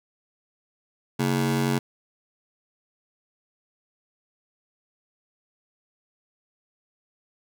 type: ring-modulated tone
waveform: 30% pulse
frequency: 184 Hz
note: F#3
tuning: 9 cents flat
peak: -16 dBFS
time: 1.19-1.79 s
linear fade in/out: 10 ms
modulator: 45.5 Hz
effects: none